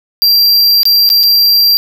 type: tone with dropouts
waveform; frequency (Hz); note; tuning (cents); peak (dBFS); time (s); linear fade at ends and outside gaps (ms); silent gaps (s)
square; 4732; D8; +12; -6; 0.22-1.77; 0; 0.832-0.854 / 1.091-1.101 / 1.232-1.236
effects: none